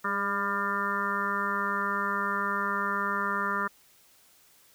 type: harmonic tone with a mistuned harmonic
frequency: 199.8 Hz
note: G3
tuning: 33 cents sharp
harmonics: 1 / 2 / 3 / 5 / 6 / 7 / 8 / 9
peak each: -37 / -39 / -43 / -34 / -31 / -32 / -42 / -35 dBFS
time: 0.04-3.68 s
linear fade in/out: 10 ms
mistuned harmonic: 2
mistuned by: +26 cents
effects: white hiss -60 dBFS RMS until 4.74 s